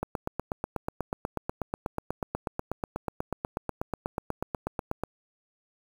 click train, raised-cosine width 1 ms, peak -15 dBFS, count 42, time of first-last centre 0.03-5.036 s, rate 8.19 Hz, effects 7-bit

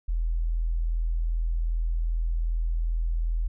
sine tone, 41.28 Hz, E1, 3 cents sharp, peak -23 dBFS, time 0.08-3.48 s, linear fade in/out 10 ms, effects none

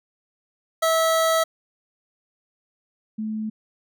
25% pulse / sine tone pair in turn, 650 / 216.9 Hz, E5 / A3, -24 / -25 cents, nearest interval octave + perfect fifth, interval 1901 cents, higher first, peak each -14 / -25 dBFS, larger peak first, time 0.82-1.44 / 3.18-3.5 s, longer first, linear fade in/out 10 ms, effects none

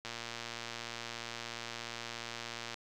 click train, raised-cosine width 0.2 ms, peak -23 dBFS, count 316, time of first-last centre 0.05-2.742 s, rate 117 Hz, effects none

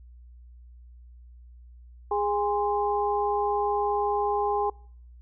sine tone cluster, 413.2 / 817 / 1042 Hz, G#4 / G#5 / C6, -9 / -29 / -7 cents, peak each -27 / -26 / -31 dBFS, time 2.11-4.7 s, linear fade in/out 5 ms, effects noise-tail reverb RT60 0.6 s tail -26 dB re dry + added 60 Hz sine -46 dBFS peak until 5.21 s

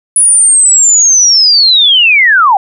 sine linear sweep, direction down, 9956 to 742 Hz, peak -3 dBFS, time 0.16-2.57 s, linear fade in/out 2 ms, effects none

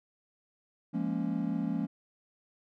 triangle chord, Bb minor seventh, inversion second, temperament equal with one note detuned, 172.81 / 207.7 / 233.1 / 277.2 Hz, F3 / Ab3 / Bb3 / Db4, -18 / 0 / 0 / 0 cents, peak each -33 dBFS, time 0.93-1.87 s, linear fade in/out 20 ms, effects none

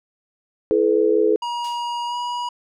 sine chord, E suspended fourth, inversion none, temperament equal with one note detuned, 329.6 / 428.7 / 493.9 Hz, E4 / A4 / B4, 0 / -45 / 0 cents, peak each -21 / -16 / -21 dBFS, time 0.71-1.36 s, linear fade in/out 0 ms
square tone with pitch glide, 954 to 967.9 Hz, A#5 to B5, +40 to -35 cents, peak -24 dBFS, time 1.42-2.49 s, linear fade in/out 5 ms, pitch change +25 cents, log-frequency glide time 2.07-2.15 s
violet noise with exponential decay, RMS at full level -24 dBFS, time 1.64-1.99 s, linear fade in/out 5 ms, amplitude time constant 76 ms
effects low-pass 5000 Hz 12 dB/octave

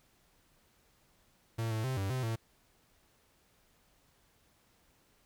45% pulse tone with pitch steps, 113.7 / 110.3 / 130.7 / 97.3 / 129.2 / 113 Hz, A#2 / A2 / C3 / G2 / C3 / A2, -43 / +5 / -1 / -12 / -21 / +47 cents, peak -32 dBFS, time 1.58-2.36 s, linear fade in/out 10 ms, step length 130 ms, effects pink hiss -69 dBFS RMS until 5.25 s

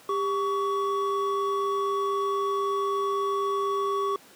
triangle tone pair together, 398.1 / 1126 Hz, G4 / C#6, +27 / +27 cents, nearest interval octave + tritone, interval 1800 cents, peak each -25 dBFS, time 0.09-4.16 s, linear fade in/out 2 ms, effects pink hiss -52 dBFS RMS until 4.35 s + high-pass 200 Hz 12 dB/octave

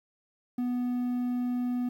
triangle tone, 246.4 Hz, B3, 4 cents flat, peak -25 dBFS, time 0.58-1.89 s, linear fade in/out 5 ms, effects 10-bit

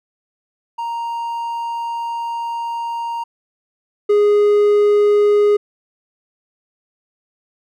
triangle tone pair in turn, 932.3 / 413.9 Hz, A#5 / G#4, 0 / -6 cents, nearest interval octave + major second, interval 1406 cents, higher first, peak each -19 / -8 dBFS, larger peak second, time 0.78-3.24 / 4.09-5.57 s, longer first, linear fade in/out 10 ms, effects none

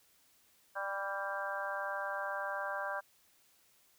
harmonic tone with a mistuned harmonic, 197.6 Hz, G3, 14 cents sharp, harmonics 3 / 4 / 5 / 6 / 7 / 8, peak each -41 / -43 / -43 / -44 / -45 / -40 dBFS, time 0.75-3.01 s, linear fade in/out 20 ms, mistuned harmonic 6, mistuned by -35 cents, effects white hiss -68 dBFS RMS until 3.98 s

